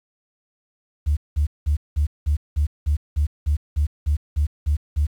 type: tone bursts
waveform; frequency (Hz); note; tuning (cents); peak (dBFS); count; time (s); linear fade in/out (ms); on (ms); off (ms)
sine; 73.8; D2; +9; -15; 14; 1.06-5.07; 20; 110; 190
effects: tanh soft clip ceiling -11 dBFS + 8-bit